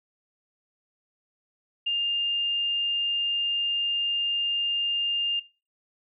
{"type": "tone", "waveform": "sine", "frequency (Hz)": 2808, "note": "F7", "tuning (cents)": 9, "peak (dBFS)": -23, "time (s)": [1.86, 5.4], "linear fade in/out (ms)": 10, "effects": ["noise-tail reverb RT60 0.3 s tail -19 dB re dry"]}